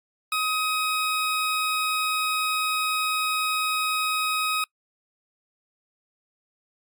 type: tone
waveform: 20% pulse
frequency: 1262 Hz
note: D#6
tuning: 24 cents sharp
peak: -18 dBFS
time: 0.32-4.64 s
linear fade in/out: 2 ms
effects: noise-tail reverb RT60 0.1 s tail -25 dB re dry + Opus 48 kbps